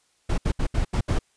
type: noise bursts at uneven times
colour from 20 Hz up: brown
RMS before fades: -22 dBFS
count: 6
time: 0.29-0.38 / 0.45-0.52 / 0.59-0.67 / 0.74-0.85 / 0.93-1.01 / 1.08-1.19 s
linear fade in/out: 10 ms
effects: white hiss -66 dBFS RMS until 1.36 s + resampled to 22050 Hz